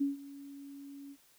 sine tone with ADSR envelope, 280 Hz, C#4, 18 cents sharp, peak -26 dBFS, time 0-1.17 s, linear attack 14 ms, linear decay 150 ms, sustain -19 dB, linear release 58 ms, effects white hiss -65 dBFS RMS until 1.38 s

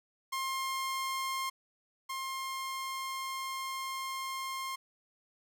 sawtooth tone pair in turn, 1063 / 1063 Hz, C6 / C6, +27 / +27 cents, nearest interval unison, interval 0 cents, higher neither, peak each -29 / -32 dBFS, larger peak first, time 0.32-1.5 / 2.09-4.76 s, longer second, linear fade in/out 10 ms, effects none

